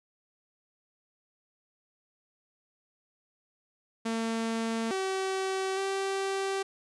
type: tone with pitch steps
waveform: sawtooth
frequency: 226.6 / 382 / 388.8 Hz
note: A#3 / G4 / G4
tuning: -49 / -45 / -14 cents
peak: -25 dBFS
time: 4.05-6.63 s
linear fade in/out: 10 ms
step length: 860 ms
effects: resampled to 22050 Hz